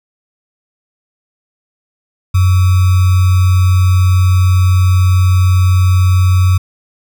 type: tone with sample-and-hold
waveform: sine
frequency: 92 Hz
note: F#2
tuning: 9 cents flat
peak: -6 dBFS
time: 2.34-6.58 s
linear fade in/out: 10 ms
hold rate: 1225 Hz
effects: none